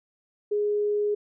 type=tone; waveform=sine; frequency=415.3 Hz; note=G#4; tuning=in tune; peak=-22 dBFS; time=0.51-1.15 s; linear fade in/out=10 ms; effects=none